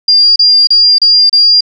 sine tone bursts, 4799 Hz, D8, 37 cents sharp, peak -3 dBFS, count 5, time 0.08-1.608 s, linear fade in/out 5 ms, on 280 ms, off 32 ms, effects none

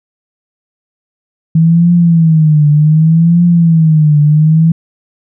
sine tone with vibrato, 160.3 Hz, E3, 48 cents flat, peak -4 dBFS, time 1.55-4.72 s, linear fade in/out 5 ms, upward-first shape triangle, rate 0.66 Hz, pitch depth 150 cents each way, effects none

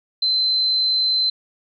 sine tone, 4075 Hz, C8, 47 cents flat, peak -16 dBFS, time 0.22-1.3 s, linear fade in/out 5 ms, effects none

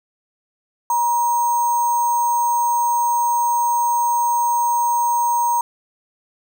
sine tone with sample-and-hold, 950 Hz, A#5, 33 cents sharp, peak -15 dBFS, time 0.9-5.61 s, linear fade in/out 2 ms, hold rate 7350 Hz, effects none

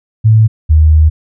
sine tone pair in turn, 110 / 77.78 Hz, A2 / D#2, 0 / 0 cents, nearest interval tritone, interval 600 cents, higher first, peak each -3 dBFS, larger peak neither, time 0.24-0.48 / 0.69-1.1 s, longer second, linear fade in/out 20 ms, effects none

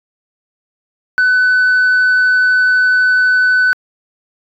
sine tone, 1502 Hz, F#6, 26 cents sharp, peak -6 dBFS, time 1.18-3.73 s, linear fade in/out 0 ms, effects tanh soft clip ceiling -7 dBFS

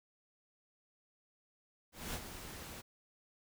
pink noise with ADSR envelope, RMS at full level -40 dBFS, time 1.92-2.82 s, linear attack 220 ms, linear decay 50 ms, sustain -8 dB, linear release 20 ms, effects none

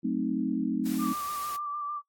sine chord, F# diminished seventh, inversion none, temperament equal, 185 / 220 / 261.6 / 311.1 Hz, F#3 / A3 / C4 / Eb4, 0 / 0 / 0 / 0 cents, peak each -34 / -31 / -30 / -32 dBFS, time 0.03-1.14 s, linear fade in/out 20 ms
white noise, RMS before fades -42 dBFS, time 0.85-1.57 s, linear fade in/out 10 ms
sine tone with vibrato, 1174.7 Hz, D6, in tune, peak -31 dBFS, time 0.98-2.02 s, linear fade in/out 50 ms, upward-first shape square, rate 6.6 Hz, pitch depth 23 cents each way
effects noise-tail reverb RT60 0.1 s tail -17 dB re dry + AAC 64 kbps

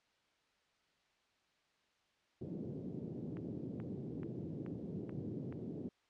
pink band-pass noise, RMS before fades -44 dBFS, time 2.41-5.89 s, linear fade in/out 5 ms, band 120 to 390 Hz, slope 24 dB/octave
click train, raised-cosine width 0.5 ms, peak -38 dBFS, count 6, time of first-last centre 3.37-5.525 s, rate 2.32 Hz
effects white hiss -75 dBFS RMS until 6.09 s + low-pass 4000 Hz 12 dB/octave

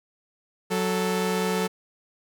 sawtooth tone pair together, 185 / 440 Hz, F#3 / A4, 0 / 0 cents, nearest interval octave + minor third, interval 1500 cents, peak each -22 dBFS, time 0.7-1.68 s, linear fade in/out 20 ms, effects none

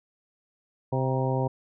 harmonic tone with a mistuned harmonic, 130.81 Hz, C3, in tune, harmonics 1 / 2 / 3 / 4 / 5 / 6 / 7, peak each -26 / -33 / -32 / -31 / -36 / -35 / -34 dBFS, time 0.92-1.48 s, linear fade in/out 10 ms, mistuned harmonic 7, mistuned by +43 cents, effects none

